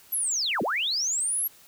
sine linear two-way sweep, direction down then up, 11840 to 160 to 11840 Hz, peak -24 dBFS, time 0.12-1.48 s, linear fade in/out 10 ms, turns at 0.62 s, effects white hiss -54 dBFS RMS until 1.67 s

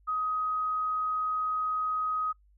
sine tone, 1258 Hz, D#6, 19 cents sharp, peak -27 dBFS, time 0.07-2.33 s, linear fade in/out 20 ms, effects noise-tail reverb RT60 0.1 s tail -23 dB re dry + added 50 Hz sine -59 dBFS peak until 2.57 s

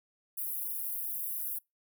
pink high-pass noise, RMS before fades -36 dBFS, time 0.37-1.59 s, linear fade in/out 10 ms, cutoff 11000 Hz, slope 48 dB/octave, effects noise-tail reverb RT60 0.2 s tail -25 dB re dry

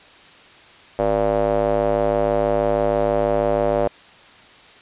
square tone with band-pass filter, 53.1 Hz, G#1, 39 cents sharp, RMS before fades -19 dBFS, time 0.99-3.88 s, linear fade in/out 0 ms, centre 580 Hz, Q 3.7, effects white hiss -46 dBFS RMS until 4.81 s + resampled to 8000 Hz

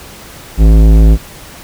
sine tone with tanh clipping, 53.9 Hz, A1, 35 cents flat, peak -4 dBFS, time 0.57-1.18 s, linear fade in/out 50 ms, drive 16 dB, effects pink hiss -33 dBFS RMS until 1.63 s

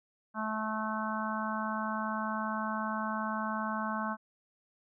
harmonic tone, 217.4 Hz, A3, 21 cents flat, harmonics 1 / 3 / 4 / 5 / 6 / 7, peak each -36 / -41 / -39 / -37 / -41 / -40 dBFS, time 0.34-4.17 s, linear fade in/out 50 ms, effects none

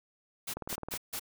white noise bursts, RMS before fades -37 dBFS, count 4, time 0.47-1.196 s, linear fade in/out 10 ms, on 69 ms, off 150 ms
click train, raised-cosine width 1 ms, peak -24 dBFS, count 8, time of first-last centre 0.57-0.938 s, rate 19 Hz
effects none

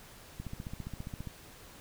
click train, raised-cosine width 5 ms, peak -27 dBFS, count 14, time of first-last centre 0.4-1.272 s, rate 14.9 Hz, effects pink hiss -53 dBFS RMS until 1.8 s

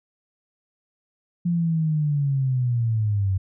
sine linear sweep, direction down, 174.9 to 93 Hz, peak -19 dBFS, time 1.45-3.38 s, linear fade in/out 10 ms, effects none

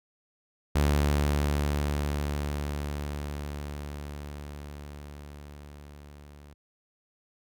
sawtooth tone with level ramp, 72.8 Hz, D2, 15 cents flat, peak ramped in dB -17 to -44 dBFS, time 0.75-6.54 s, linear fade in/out 10 ms, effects none

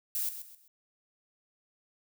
violet noise with echo, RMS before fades -32 dBFS, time 0.15-0.29 s, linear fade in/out 2 ms, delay 130 ms, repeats 3, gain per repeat -10 dB, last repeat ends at 0.68 s, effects none

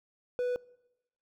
triangle tone, 493.9 Hz, B4, in tune, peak -26 dBFS, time 0.39-0.56 s, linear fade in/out 0 ms, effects noise-tail reverb RT60 1.0 s tail -23 dB re dry

